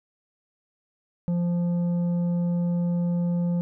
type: tone with tanh clipping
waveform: sine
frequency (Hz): 173.9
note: F3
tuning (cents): -7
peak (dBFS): -23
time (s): 1.28-3.61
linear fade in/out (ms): 0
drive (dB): 7
effects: none